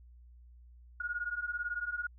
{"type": "beating tone pair", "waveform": "sine", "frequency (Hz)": [1427, 1445], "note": ["F6", "F#6"], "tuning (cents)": [37, -41], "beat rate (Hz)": 18, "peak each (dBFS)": [-38, -36], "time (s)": [1, 2.07], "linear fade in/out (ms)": 5, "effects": ["added 60 Hz sine -53 dBFS peak until 2.18 s"]}